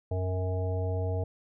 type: harmonic tone with a mistuned harmonic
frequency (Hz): 92.5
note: F#2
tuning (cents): 0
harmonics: 1 / 3 / 5 / 7 / 9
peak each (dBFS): -28 / -43 / -36 / -38 / -45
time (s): 0.11-1.24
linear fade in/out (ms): 5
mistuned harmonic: 9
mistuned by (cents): -18
effects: none